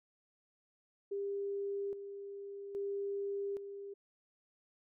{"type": "tone with tremolo", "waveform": "sine", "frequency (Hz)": 399.6, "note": "G4", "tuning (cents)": 33, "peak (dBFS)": -35, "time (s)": [1.11, 3.94], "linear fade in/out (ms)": 10, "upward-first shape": "square", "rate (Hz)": 0.61, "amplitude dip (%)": 60, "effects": []}